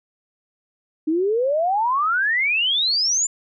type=exponential sweep; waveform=sine; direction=up; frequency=301.8 to 7260 Hz; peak=-17 dBFS; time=1.07-3.27 s; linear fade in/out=10 ms; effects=none